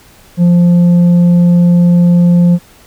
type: tone with tanh clipping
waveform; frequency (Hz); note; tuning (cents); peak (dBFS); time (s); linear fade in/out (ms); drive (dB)
sine; 174.5; F3; -1; -5; 0.37-2.59; 50; 4
effects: pink hiss -42 dBFS RMS until 2.86 s